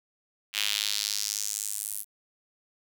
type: tone with high-pass filter sweep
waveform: square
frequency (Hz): 51.91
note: G#1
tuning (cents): 0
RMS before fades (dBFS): -31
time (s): 0.53-2.05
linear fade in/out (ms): 50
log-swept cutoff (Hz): 2800 to 11000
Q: 2.1
effects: none